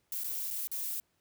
violet noise with dropouts, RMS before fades -36 dBFS, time 0.12-1 s, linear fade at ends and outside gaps 1 ms, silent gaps 0.236-0.243 / 0.504-0.509 / 0.672-0.715 s, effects pink hiss -75 dBFS RMS until 1.2 s + high-pass 60 Hz 12 dB/octave

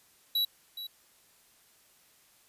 square tone with echo, 3918 Hz, B7, 15 cents flat, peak -26 dBFS, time 0.35-0.45 s, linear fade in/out 5 ms, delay 420 ms, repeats 1, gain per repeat -12 dB, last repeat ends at 0.87 s, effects white hiss -63 dBFS RMS until 2.48 s + resampled to 32000 Hz

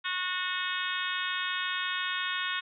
harmonic tone, 365.7 Hz, F#4, 20 cents flat, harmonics 3 / 4 / 5 / 6 / 7 / 8 / 9 / 10, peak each -37 / -35 / -36 / -41 / -39 / -41 / -39 / -38 dBFS, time 0.04-2.61 s, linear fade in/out 20 ms, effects none

